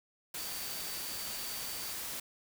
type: tone in noise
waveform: sine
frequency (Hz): 4600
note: D8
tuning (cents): -37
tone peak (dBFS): -46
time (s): 0.38-1.93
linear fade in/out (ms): 5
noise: white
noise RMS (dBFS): -40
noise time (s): 0.34-2.2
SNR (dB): -9
effects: none